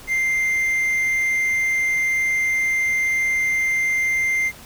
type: tone with quantisation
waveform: triangle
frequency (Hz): 2093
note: C7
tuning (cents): 0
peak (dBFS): -16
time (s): 0.07-4.52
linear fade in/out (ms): 50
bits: 7
effects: pink hiss -42 dBFS RMS until 4.65 s